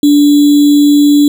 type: tone with sample-and-hold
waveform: sine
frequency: 290.9 Hz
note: D4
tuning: 16 cents flat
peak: -3 dBFS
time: 0.03-1.28 s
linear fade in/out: 2 ms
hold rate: 3675 Hz
effects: none